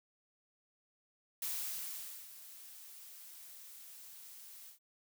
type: noise with ADSR envelope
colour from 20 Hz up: blue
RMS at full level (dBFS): -38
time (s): 1.42-4.79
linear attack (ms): 4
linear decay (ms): 840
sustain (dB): -15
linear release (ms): 110
effects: none